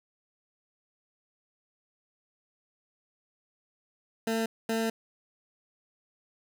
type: tone bursts at uneven times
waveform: 20% pulse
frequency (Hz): 225.3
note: A3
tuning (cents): +41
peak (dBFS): -22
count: 2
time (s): 4.27-4.46 / 4.69-4.9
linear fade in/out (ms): 5
effects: none